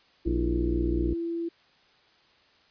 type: tone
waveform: sine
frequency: 336.2 Hz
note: E4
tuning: 34 cents sharp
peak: -28 dBFS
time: 0.25-1.49 s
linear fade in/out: 10 ms
type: harmonic tone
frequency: 60.1 Hz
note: B1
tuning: 46 cents flat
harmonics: 1 / 2 / 3 / 4 / 5 / 6 / 7 / 8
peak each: -27 / -37 / -37 / -39 / -32 / -38 / -41 / -46 dBFS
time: 0.26-1.14 s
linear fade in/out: 5 ms
effects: white hiss -61 dBFS RMS until 2.7 s + resampled to 11025 Hz